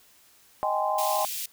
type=chord; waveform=sine; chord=Ab major seventh; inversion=second; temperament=just; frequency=623 / 778.7 / 830.6 / 1038.3 Hz; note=Eb5 / G5 / Ab5 / C6; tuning=+2 / -12 / 0 / -14 cents; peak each=-29 dBFS; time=0.63-1.25 s; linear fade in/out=0 ms
type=high-pass noise; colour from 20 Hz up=white; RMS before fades=-33 dBFS; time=0.98-1.46 s; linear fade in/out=5 ms; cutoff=2500 Hz; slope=24 dB/octave
effects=white hiss -58 dBFS RMS until 1.52 s